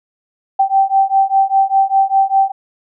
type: beating tone pair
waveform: sine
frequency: 776 / 781 Hz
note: G5 / G5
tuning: -18 / -7 cents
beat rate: 5 Hz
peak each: -13 dBFS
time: 0.59-2.52 s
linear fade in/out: 10 ms
effects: none